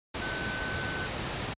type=tone in noise; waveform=sine; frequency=1517 Hz; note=F#6; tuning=43 cents sharp; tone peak=-35 dBFS; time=0.21-1.07 s; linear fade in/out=10 ms; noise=pink; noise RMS=-33 dBFS; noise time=0.14-1.54 s; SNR=-5 dB; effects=high-pass 60 Hz 12 dB/octave + resampled to 8000 Hz